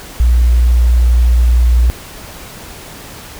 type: tone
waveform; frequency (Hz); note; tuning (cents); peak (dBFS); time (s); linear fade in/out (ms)
sine; 59.9; A#1; +48; -6; 0.2-1.9; 0
effects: pink hiss -32 dBFS RMS until 3.39 s